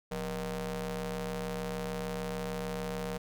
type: ring-modulated tone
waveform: sawtooth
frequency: 146.83 Hz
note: D3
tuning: in tune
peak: -27 dBFS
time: 0.11-3.18 s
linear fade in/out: 10 ms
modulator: 327 Hz
effects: none